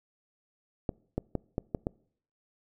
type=clicks; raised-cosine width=2 ms; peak=-16 dBFS; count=6; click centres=0.892 / 1.18 / 1.353 / 1.581 / 1.748 / 1.869 s; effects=noise-tail reverb RT60 0.6 s tail -25 dB re dry